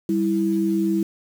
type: tone pair together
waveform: sine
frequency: 196.7 / 328.2 Hz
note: G3 / E4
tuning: +6 / -8 cents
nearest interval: major sixth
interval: 886 cents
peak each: -22 / -20 dBFS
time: 0.09-1.03 s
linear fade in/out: 2 ms
effects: 7-bit

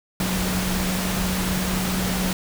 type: tone in noise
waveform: sine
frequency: 185 Hz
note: F#3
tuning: in tune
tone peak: -24 dBFS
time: 0.2-2.33 s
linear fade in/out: 2 ms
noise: pink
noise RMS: -26 dBFS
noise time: 0.2-2.33 s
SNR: -1 dB
effects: none

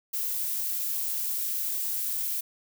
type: noise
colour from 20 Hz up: violet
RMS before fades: -30 dBFS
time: 0.13-2.41 s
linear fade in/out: 10 ms
effects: none

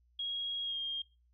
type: tone with pitch glide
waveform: sine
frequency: 3291 to 3221 Hz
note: G#7 to G7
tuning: -16 to +46 cents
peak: -34 dBFS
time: 0.19-1.02 s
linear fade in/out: 5 ms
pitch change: -38 cents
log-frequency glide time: 0.63-0.78 s
effects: noise-tail reverb RT60 0.3 s tail -22 dB re dry + added 60 Hz sine -66 dBFS peak until 1.33 s

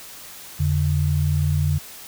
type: tone pair together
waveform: sine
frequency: 85.86 / 145.7 Hz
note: F2 / D3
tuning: -29 / -13 cents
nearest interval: major sixth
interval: 916 cents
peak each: -20 dBFS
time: 0.59-1.79 s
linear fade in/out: 20 ms
effects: white hiss -40 dBFS RMS until 2.07 s

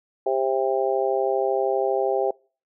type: harmonic tone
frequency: 132.6 Hz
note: C3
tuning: 23 cents sharp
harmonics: 3 / 4 / 5 / 6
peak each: -24 / -25 / -26 / -27 dBFS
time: 0.26-2.31 s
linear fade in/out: 5 ms
effects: noise-tail reverb RT60 0.4 s tail -26 dB re dry

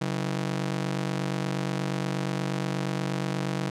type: ring-modulated tone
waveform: sawtooth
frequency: 160.1 Hz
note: D#3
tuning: 50 cents sharp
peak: -20 dBFS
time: 0.01-3.7 s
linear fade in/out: 5 ms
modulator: 24.2 Hz
effects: low-pass 8000 Hz 12 dB/octave

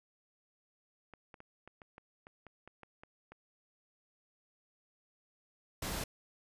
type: clicks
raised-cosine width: 0.5 ms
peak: -36 dBFS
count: 12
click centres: 1.137 / 1.342 / 1.404 / 1.676 / 1.818 / 1.981 / 2.269 / 2.467 / 2.676 / 2.833 / 3.035 / 3.32 s
type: noise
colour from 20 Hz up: pink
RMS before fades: -38 dBFS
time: 5.82-6.04 s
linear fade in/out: 5 ms
effects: resampled to 32000 Hz

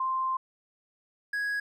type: tone pair in turn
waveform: sine / triangle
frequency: 1046.5 / 1661.2 Hz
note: C6 / G#6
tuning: 0 / 0 cents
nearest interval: minor sixth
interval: 800 cents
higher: second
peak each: -26 dBFS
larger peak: neither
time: 0-0.37 / 1.33-1.6 s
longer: first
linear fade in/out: 5 ms
effects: none

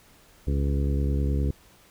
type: harmonic tone with a mistuned harmonic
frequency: 69.7 Hz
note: C#2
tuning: 10 cents sharp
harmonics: 1 / 2 / 3 / 4 / 5 / 6 / 7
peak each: -23 / -29 / -35 / -34 / -39 / -38 / -41 dBFS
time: 0.47-1.51 s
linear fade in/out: 5 ms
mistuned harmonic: 7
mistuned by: +19 cents
effects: pink hiss -56 dBFS RMS until 1.9 s

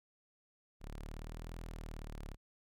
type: exponential two-way sweep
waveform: sawtooth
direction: up then down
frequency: 35.3 to 41.82 to 35.3 Hz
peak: -40 dBFS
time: 0.8-2.37 s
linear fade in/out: 50 ms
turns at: 1.55 s
effects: none

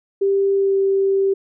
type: tone with pitch glide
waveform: sine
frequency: 393.9 to 390.1 Hz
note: G4 to G4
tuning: +8 to -8 cents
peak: -14 dBFS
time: 0.21-1.34 s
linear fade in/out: 10 ms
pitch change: -16 cents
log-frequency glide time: 0.55-0.76 s
effects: none

